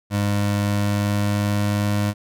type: tone with pitch glide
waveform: 25% pulse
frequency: 102.2 to 103.03 Hz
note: G#2 to G#2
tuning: -27 to -13 cents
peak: -15 dBFS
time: 0.1-2.14 s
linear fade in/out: 50 ms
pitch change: +14 cents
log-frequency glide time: 0.59-1.94 s
effects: none